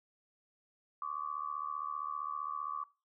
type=tone with amplitude modulation; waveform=sine; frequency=1142 Hz; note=D6; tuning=49 cents flat; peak=-32 dBFS; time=1.02-2.84 s; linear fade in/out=2 ms; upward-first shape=sine; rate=75.3 Hz; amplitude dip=95%; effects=noise-tail reverb RT60 0.3 s tail -20 dB re dry